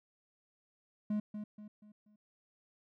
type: tone with echo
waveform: triangle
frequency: 210.4 Hz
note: G#3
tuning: 23 cents sharp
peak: -29 dBFS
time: 1.1-1.2 s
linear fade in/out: 5 ms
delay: 240 ms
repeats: 4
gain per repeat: -8 dB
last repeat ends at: 2.16 s
effects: none